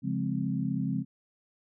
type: chord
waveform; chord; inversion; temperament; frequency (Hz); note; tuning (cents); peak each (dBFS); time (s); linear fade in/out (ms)
sine; Db major seventh; none; equal; 138.59 / 174.61 / 207.7 / 261.6; Db3 / F3 / Ab3 / C4; 0 / 0 / 0 / 0; -33; 0.02-1.05; 50
effects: none